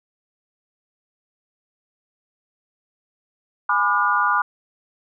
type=chord; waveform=sine; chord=G# diminished seventh; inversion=none; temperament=just; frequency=830.6 / 996.7 / 1196.1 / 1435.3 Hz; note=G#5 / B5 / D6 / F6; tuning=0 / +16 / +31 / +47 cents; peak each=-26 / -22 / -20 / -21 dBFS; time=3.69-4.42 s; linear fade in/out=5 ms; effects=none